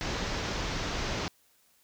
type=low-pass noise; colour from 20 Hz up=pink; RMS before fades=-33 dBFS; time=0.01-1.28 s; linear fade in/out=0 ms; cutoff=6400 Hz; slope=48 dB/octave; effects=white hiss -66 dBFS RMS until 1.83 s